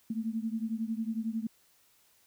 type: beating tone pair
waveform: sine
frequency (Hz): 220 / 231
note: A3 / A#3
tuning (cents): 0 / -16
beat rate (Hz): 11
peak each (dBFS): -33 / -35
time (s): 0.1-1.47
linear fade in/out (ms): 5
effects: white hiss -66 dBFS RMS until 2.26 s